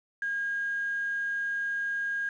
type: tone with quantisation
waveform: sine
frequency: 1626 Hz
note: G#6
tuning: 37 cents flat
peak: -28 dBFS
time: 0.22-2.29 s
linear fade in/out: 2 ms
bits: 8
effects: low-pass 5000 Hz 12 dB/octave